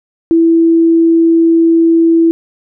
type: tone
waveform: sine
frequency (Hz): 330.7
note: E4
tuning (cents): +6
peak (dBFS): -5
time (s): 0.31-2.31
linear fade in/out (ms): 0
effects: none